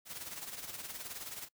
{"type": "noise with tremolo", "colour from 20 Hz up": "white", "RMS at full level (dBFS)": -42, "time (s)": [0.05, 1.49], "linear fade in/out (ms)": 50, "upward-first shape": "sine", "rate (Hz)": 19, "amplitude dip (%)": 60, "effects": ["noise-tail reverb RT60 0.1 s tail -24 dB re dry"]}